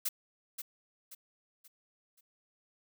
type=noise with echo; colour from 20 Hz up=blue; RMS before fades=-32 dBFS; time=0.05-0.09 s; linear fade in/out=10 ms; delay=530 ms; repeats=4; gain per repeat=-8 dB; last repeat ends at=2.21 s; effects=none